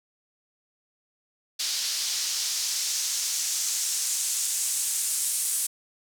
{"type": "noise with band-pass filter sweep", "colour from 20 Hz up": "white", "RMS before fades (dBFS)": -28, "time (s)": [1.59, 5.67], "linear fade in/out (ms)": 10, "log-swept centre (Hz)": [4700, 8900], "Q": 1.7, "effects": []}